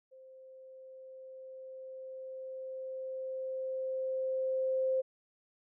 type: tone with level ramp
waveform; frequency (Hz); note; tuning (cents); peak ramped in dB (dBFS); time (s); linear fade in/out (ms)
sine; 523.3; C5; 0; -52 to -27; 0.11-5.02; 20
effects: none